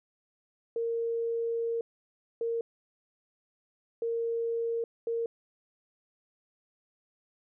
sine tone bursts at uneven times, 462.3 Hz, A#4, 14 cents flat, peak -28 dBFS, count 4, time 0.76-1.81 / 2.41-2.61 / 4.02-4.84 / 5.07-5.26 s, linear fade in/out 2 ms, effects none

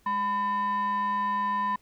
sine tone with frequency modulation, 1004 Hz, B5, 28 cents sharp, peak -23 dBFS, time 0.06-1.76 s, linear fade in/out 5 ms, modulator 798 Hz, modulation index 0.48, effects tanh soft clip ceiling -22 dBFS + pink hiss -64 dBFS RMS until 1.81 s

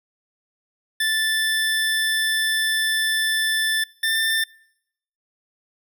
25% pulse tone pair in turn, 1760 / 1786.6 Hz, A6 / A6, 0 / +26 cents, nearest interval unison, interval 26 cents, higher second, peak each -15 dBFS, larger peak neither, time 1-3.84 / 4.03-4.44 s, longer first, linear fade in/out 5 ms, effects noise-tail reverb RT60 0.8 s tail -26 dB re dry

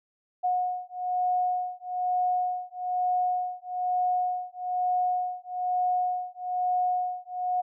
sine beating tone pair, 726 / 727.1 Hz, F#5 / F#5, -33 / -30 cents, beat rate 1.1 Hz, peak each -28 dBFS, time 0.43-7.62 s, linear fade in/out 20 ms, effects none

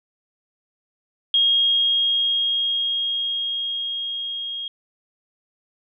sine tone with level ramp, 3259 Hz, G#7, 33 cents flat, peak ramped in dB -14 to -27 dBFS, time 1.34-4.68 s, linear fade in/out 2 ms, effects none

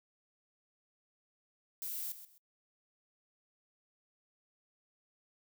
violet noise with echo, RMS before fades -40 dBFS, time 1.82-2.12 s, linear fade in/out 0 ms, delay 130 ms, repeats 2, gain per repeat -12 dB, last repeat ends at 2.38 s, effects noise-tail reverb RT60 0.1 s tail -26 dB re dry

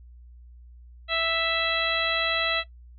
harmonic tone, 659.3 Hz, E5, in tune, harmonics 1 / 2 / 3 / 4 / 5 / 6, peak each -30 / -30 / -30 / -30 / -30 / -30 dBFS, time 1.08-2.64 s, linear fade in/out 50 ms, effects noise-tail reverb RT60 0.1 s tail -17 dB re dry + added 60 Hz sine -45 dBFS peak until 2.98 s

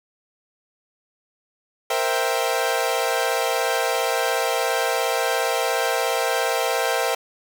sawtooth chord, C dominant seventh, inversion third, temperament equal, 466.2 / 523.3 / 659.3 / 784 Hz, Bb4 / C5 / E5 / G5, 0 / 0 / 0 / 0 cents, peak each -22 dBFS, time 1.9-7.15 s, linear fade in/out 5 ms, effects none

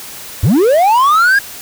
triangle linear sweep, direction up, 76.7 to 1661.2 Hz, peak -5 dBFS, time 0.43-1.39 s, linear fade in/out 5 ms, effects white hiss -30 dBFS RMS until 1.61 s

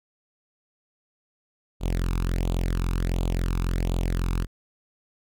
sawtooth tone with flanger, 43.65 Hz, F1, in tune, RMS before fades -25 dBFS, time 1.8-4.47 s, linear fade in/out 50 ms, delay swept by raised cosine 0.27 to 0.81 ms, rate 1.4 Hz, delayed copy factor +0.75, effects none

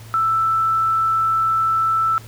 sine tone, 1323 Hz, E6, 6 cents sharp, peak -15 dBFS, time 0.14-2.18 s, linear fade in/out 0 ms, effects added 111 Hz sine -37 dBFS peak until 2.27 s + pink hiss -44 dBFS RMS until 2.27 s

